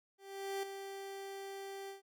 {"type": "tone with ADSR envelope", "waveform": "30% pulse", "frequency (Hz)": 392, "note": "G4", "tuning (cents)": 0, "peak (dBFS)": -33, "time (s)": [0.18, 2.02], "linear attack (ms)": 450, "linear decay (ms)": 5, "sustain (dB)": -8, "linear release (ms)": 130, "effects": []}